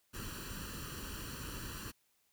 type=noise with comb filter; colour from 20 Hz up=pink; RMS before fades=-44 dBFS; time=0.13-1.92 s; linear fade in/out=20 ms; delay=0.69 ms; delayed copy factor=+0.8; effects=white hiss -75 dBFS RMS until 2.32 s